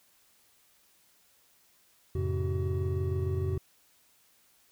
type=tone cluster; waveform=triangle; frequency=88.9 / 108.4 / 135.2 / 377.4 Hz; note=F2 / A2 / C#3 / F#4; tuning=+31 / -25 / -43 / +34 cents; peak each=-28 / -35 / -33 / -33 dBFS; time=2.15-3.58 s; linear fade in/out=5 ms; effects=white hiss -65 dBFS RMS until 4.71 s